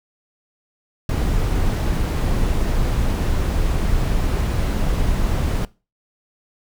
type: noise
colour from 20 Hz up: brown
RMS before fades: -19 dBFS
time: 1.09-5.65 s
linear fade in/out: 2 ms
effects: noise-tail reverb RT60 0.3 s tail -21 dB re dry